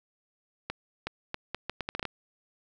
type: accelerating click train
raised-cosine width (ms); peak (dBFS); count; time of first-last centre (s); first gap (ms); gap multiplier
0.3; -16; 11; 0.7-2.053; 370; 0.74
effects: none